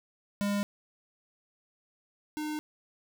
square tone pair in turn, 202.9 / 304 Hz, G#3 / D#4, -40 / -40 cents, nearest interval perfect fifth, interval 700 cents, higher second, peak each -28 / -33 dBFS, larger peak first, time 0.41-0.63 / 2.37-2.59 s, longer neither, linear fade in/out 0 ms, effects none

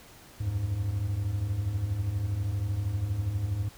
triangle tone cluster, 78.6 / 90.4 / 102.9 Hz, D#2 / F#2 / G#2, +18 / -40 / -16 cents, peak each -35 / -34 / -26 dBFS, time 0.4-3.69 s, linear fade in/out 10 ms, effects pink hiss -52 dBFS RMS until 3.77 s

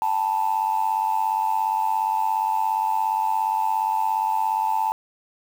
sine tone with amplitude modulation, 880 Hz, A5, in tune, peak -15 dBFS, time 0.02-4.92 s, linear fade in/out 0 ms, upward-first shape sine, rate 97.2 Hz, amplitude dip 85%, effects tanh soft clip ceiling -13 dBFS + 7-bit

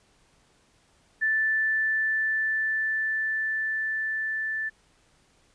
sine tone with level ramp, 1760 Hz, A6, in tune, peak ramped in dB -21 to -27 dBFS, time 1.21-4.7 s, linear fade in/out 20 ms, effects pink hiss -63 dBFS RMS until 5.54 s + resampled to 22050 Hz

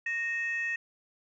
sine tone pair together, 1855.7 / 2604 Hz, A#6 / E7, -8 / -22 cents, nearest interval tritone, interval 586 cents, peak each -29 / -34 dBFS, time 0.06-0.76 s, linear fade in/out 5 ms, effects tanh soft clip ceiling -24 dBFS

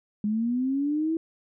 sine linear sweep, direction up, 205.2 to 329.6 Hz, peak -23 dBFS, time 0.24-1.17 s, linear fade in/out 2 ms, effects none

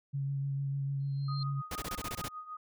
sine tone with vibrato, 138.59 Hz, C#3, in tune, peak -31 dBFS, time 0.13-1.62 s, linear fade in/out 20 ms, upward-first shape sine, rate 6.7 Hz, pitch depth 16 cents each way
sine tone with exponential growth, 4186 Hz, C8, in tune, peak -37 dBFS, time 1-1.43 s, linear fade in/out 1 ms, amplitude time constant 93 ms
sine tone with tremolo, 1244.5 Hz, D#6, in tune, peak -38 dBFS, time 1.28-2.57 s, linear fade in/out 5 ms, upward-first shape triangle, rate 6.6 Hz, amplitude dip 80%
pink noise bursts, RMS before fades -38 dBFS, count 9, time 1.71-2.284 s, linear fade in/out 5 ms, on 46 ms, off 20 ms
effects none

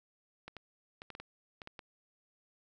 clicks, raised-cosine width 0.3 ms, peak -29 dBFS, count 9, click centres 0.48 / 0.567 / 1.019 / 1.103 / 1.151 / 1.2 / 1.618 / 1.674 / 1.792 s, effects none

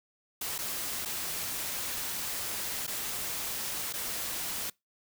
white noise with dropouts, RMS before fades -35 dBFS, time 0.41-4.7 s, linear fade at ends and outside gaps 5 ms, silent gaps 0.581-0.587 / 1.051-1.056 / 2.867-2.876 / 3.927-3.936 s, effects noise-tail reverb RT60 0.2 s tail -24 dB re dry

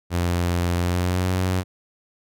sawtooth tone with pitch glide, 87.31 to 92.34 Hz, F2 to F#2, 0 to -3 cents, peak -16 dBFS, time 0.1-1.64 s, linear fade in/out 50 ms, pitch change +97 cents, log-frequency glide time 0.77-1.33 s, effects none

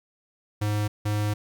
square tone bursts at uneven times, 104.8 Hz, G#2, 16 cents sharp, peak -24 dBFS, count 2, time 0.61-0.88 / 1.05-1.34 s, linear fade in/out 10 ms, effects 11-bit

